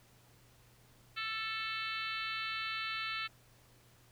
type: harmonic tone with a mistuned harmonic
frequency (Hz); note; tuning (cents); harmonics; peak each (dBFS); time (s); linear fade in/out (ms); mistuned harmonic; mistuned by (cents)
440; A4; 0; 3 / 4 / 5 / 6 / 7 / 8 / 9 / 10; -41 / -44 / -44 / -42 / -46 / -48 / -46 / -50; 1.16-3.28; 20; 3; +15
effects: added 120 Hz sine -65 dBFS peak until 4.11 s + pink hiss -65 dBFS RMS until 4.11 s